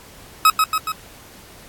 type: tone with echo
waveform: 40% pulse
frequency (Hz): 1277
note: D#6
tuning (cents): +45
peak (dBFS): -8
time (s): 0.45-0.5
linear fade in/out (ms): 2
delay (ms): 140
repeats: 3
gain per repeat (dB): -4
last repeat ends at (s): 0.92
effects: pink hiss -44 dBFS RMS until 1.68 s + AAC 64 kbps